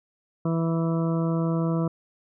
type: harmonic tone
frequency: 164.81 Hz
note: E3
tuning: in tune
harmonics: 1 / 2 / 3 / 4 / 6 / 7 / 8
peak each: -23 / -29 / -33 / -35 / -39 / -40 / -41 dBFS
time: 0.45-1.88 s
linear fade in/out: 5 ms
effects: none